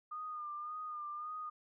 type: tone with vibrato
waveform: sine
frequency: 1216 Hz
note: D#6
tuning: 40 cents flat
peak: -40 dBFS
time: 0.11-1.5 s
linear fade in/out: 10 ms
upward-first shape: sine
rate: 1.8 Hz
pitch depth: 42 cents each way
effects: none